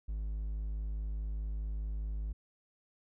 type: tone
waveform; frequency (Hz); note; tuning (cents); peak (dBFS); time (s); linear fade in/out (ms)
triangle; 52.4; G#1; +16; -32; 0.08-2.33; 10
effects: none